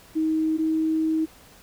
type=tone pair in turn; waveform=sine; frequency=316 / 317.6 Hz; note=D#4 / D#4; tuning=+27 / +36 cents; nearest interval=unison; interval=9 cents; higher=second; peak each=-20 dBFS; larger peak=neither; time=0.15-0.58 / 0.58-1.26 s; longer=second; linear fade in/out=20 ms; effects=pink hiss -51 dBFS RMS until 1.62 s